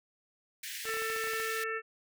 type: high-pass noise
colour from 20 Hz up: pink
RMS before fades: -41 dBFS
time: 0.63-1.64 s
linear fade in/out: 5 ms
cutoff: 1600 Hz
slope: 96 dB/octave
type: harmonic tone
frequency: 445.3 Hz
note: A4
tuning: 21 cents sharp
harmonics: 1 / 3 / 4 / 5 / 6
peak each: -37 / -38 / -37 / -44 / -44 dBFS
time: 0.84-1.82 s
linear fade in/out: 50 ms
type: clicks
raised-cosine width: 0.5 ms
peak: -31 dBFS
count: 11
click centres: 0.854 / 0.891 / 0.94 / 0.97 / 1.02 / 1.101 / 1.163 / 1.241 / 1.273 / 1.335 / 1.401 s
effects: none